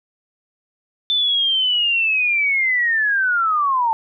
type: linear sweep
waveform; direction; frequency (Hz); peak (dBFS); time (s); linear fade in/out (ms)
sine; down; 3547 to 876; -15; 1.1-3.93; 0
effects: none